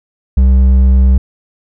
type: tone with hard clipping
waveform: sine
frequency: 64.9 Hz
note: C2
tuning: 13 cents flat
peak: -6 dBFS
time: 0.37-1.18 s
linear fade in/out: 5 ms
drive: 5 dB
effects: none